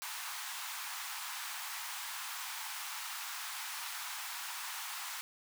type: high-pass noise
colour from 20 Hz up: pink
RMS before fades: -42 dBFS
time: 0.02-5.21 s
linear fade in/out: 0 ms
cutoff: 840 Hz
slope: 48 dB/octave
effects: none